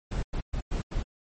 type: noise bursts at uneven times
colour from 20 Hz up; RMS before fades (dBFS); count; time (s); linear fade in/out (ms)
brown; -29; 5; 0.11-0.23 / 0.33-0.41 / 0.53-0.61 / 0.71-0.82 / 0.91-1.03; 10
effects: MP3 32 kbps